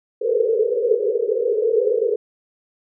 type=band-pass noise; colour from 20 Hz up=pink; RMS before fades=-19 dBFS; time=0.21-2.16 s; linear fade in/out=10 ms; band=420 to 490 Hz; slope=96 dB/octave; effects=none